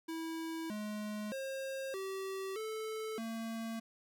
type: tone with pitch steps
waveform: square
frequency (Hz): 325.8 / 210.8 / 536 / 384.8 / 437.4 / 226.3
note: E4 / G#3 / C5 / G4 / A4 / A3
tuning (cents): -20 / +26 / +42 / -32 / -10 / +49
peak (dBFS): -39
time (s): 0.08-3.8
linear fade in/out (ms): 10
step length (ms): 620
effects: none